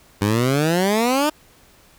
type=exponential sweep; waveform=15% pulse; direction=up; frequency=98 to 311.1 Hz; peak=-10 dBFS; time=0.21-1.3 s; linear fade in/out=10 ms; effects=pink hiss -52 dBFS RMS until 1.98 s

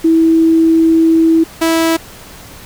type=tone pair in turn; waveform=sine / sawtooth; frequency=325.8 / 327.4 Hz; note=E4 / E4; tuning=-20 / -12 cents; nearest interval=unison; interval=8 cents; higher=second; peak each=-6 dBFS; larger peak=neither; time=0.04-1.44 / 1.61-1.97 s; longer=first; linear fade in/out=10 ms; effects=pink hiss -35 dBFS RMS until 2.65 s

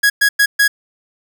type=tone bursts at uneven times; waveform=45% pulse; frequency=1661.2 Hz; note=G#6; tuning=in tune; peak=-9 dBFS; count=4; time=0.03-0.1 / 0.21-0.29 / 0.39-0.46 / 0.59-0.68 s; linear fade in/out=10 ms; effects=none

